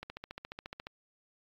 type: click train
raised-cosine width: 0.3 ms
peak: -25 dBFS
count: 13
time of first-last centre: 0.03-0.869 s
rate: 14.3 Hz
effects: AAC 48 kbps